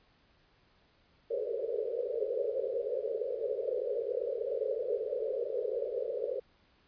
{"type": "band-pass noise", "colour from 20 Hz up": "white", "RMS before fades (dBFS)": -34, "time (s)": [1.3, 6.4], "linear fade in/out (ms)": 10, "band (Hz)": [410, 560], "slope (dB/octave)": 96, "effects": ["pink hiss -67 dBFS RMS until 6.87 s", "resampled to 11025 Hz"]}